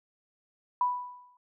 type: tone with exponential decay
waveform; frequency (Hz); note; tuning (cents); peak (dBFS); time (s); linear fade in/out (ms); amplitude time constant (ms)
sine; 987.8; B5; 0; -21; 0.81-1.37; 2; 120
effects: none